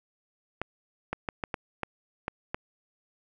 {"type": "clicks", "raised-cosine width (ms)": 0.5, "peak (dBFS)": -15, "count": 8, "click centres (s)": [0.616, 1.13, 1.288, 1.438, 1.542, 1.833, 2.281, 2.545], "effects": []}